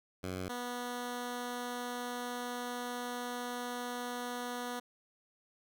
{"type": "tone pair in turn", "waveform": "10% pulse", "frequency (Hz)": [92.5, 244.5], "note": ["F#2", "B3"], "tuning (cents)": [0, -17], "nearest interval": "octave + perfect fourth", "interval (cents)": 1683, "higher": "second", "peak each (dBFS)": [-29, -29], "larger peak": "neither", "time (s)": [[0.23, 0.49], [0.49, 4.8]], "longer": "second", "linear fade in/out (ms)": 10, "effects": []}